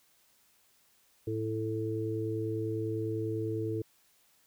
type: harmonic tone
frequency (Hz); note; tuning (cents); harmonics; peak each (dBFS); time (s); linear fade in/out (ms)
110; A2; 0; 1 / 3 / 4; -35 / -35 / -35; 1.27-3.82; 5
effects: white hiss -67 dBFS RMS until 4.46 s